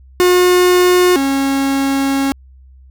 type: tone pair in turn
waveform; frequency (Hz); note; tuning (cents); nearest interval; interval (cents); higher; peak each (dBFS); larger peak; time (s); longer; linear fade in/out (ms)
45% pulse; 360.4 / 273.4; F#4 / C#4; -45 / -24; perfect fourth; 479; first; -8 / -13; first; 0.2-1.16 / 1.16-2.32; second; 0
effects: added 65 Hz sine -39 dBFS peak until 2.9 s